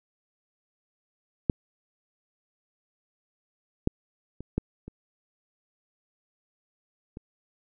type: clicks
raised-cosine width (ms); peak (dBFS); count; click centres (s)
3; -8 / -9 / -25 / -12 / -27 / -26; 6; 1.498 / 3.874 / 4.406 / 4.58 / 4.88 / 7.171
effects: none